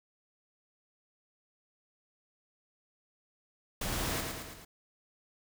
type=noise with echo; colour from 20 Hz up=pink; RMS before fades=-35 dBFS; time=3.81-4.21 s; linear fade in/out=5 ms; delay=110 ms; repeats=4; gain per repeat=-4 dB; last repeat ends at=4.65 s; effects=none